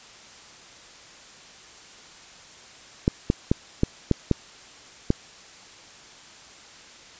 clicks, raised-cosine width 3 ms, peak -5 dBFS, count 7, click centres 3.079 / 3.301 / 3.515 / 3.834 / 4.113 / 4.313 / 5.104 s, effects white hiss -47 dBFS RMS until 7.19 s + resampled to 16000 Hz

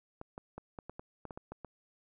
clicks, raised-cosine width 1 ms, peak -29 dBFS, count 11, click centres 0.214 / 0.379 / 0.58 / 0.788 / 0.896 / 0.995 / 1.253 / 1.308 / 1.375 / 1.52 / 1.647 s, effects none

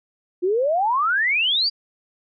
sine exponential sweep, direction up, 344 to 4874 Hz, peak -17 dBFS, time 0.42-1.7 s, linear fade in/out 20 ms, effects none

